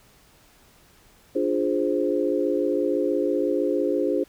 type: chord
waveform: sine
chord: D half-diminished seventh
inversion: none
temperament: equal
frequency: 293.7 / 349.2 / 415.3 / 523.3 Hz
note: D4 / F4 / Ab4 / C5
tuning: 0 / 0 / 0 / 0 cents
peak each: -26 dBFS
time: 1.35-4.24 s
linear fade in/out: 10 ms
effects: pink hiss -56 dBFS RMS until 4.28 s